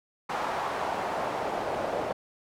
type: noise with band-pass filter sweep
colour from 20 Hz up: pink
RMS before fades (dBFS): -31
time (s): 0.29-2.13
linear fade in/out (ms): 10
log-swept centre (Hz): 960 to 600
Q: 1.9
effects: none